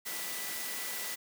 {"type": "tone in noise", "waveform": "sine", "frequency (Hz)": 1975.5, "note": "B6", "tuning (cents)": 0, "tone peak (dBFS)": -45, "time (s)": [0.05, 1.16], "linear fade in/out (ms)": 20, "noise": "white", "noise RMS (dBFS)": -38, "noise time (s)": [0.05, 1.16], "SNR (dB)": -10, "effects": ["high-pass 200 Hz 12 dB/octave"]}